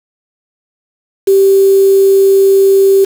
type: tone with quantisation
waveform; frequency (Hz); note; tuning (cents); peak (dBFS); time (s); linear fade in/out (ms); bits
sine; 390; G4; -9; -4; 1.27-3.05; 10; 4
effects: none